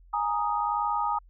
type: chord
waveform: sine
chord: Ab suspended second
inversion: none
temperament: equal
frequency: 830.6 / 932.3 / 1244.5 Hz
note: Ab5 / Bb5 / Eb6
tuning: 0 / 0 / 0 cents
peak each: -29 dBFS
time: 0.13-1.19 s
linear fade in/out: 10 ms
effects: added 43 Hz sine -51 dBFS peak until 1.29 s